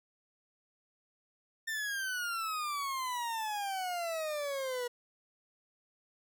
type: exponential sweep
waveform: 40% pulse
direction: down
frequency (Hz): 1809 to 480.7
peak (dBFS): -33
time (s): 1.67-4.88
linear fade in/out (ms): 10
effects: none